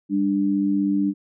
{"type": "tone pair together", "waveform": "sine", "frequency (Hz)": [199, 295.1], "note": ["G3", "D4"], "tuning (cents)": [26, 8], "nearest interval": "perfect fifth", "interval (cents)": 682, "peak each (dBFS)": [-22, -20], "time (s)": [0.09, 1.14], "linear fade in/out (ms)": 50, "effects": []}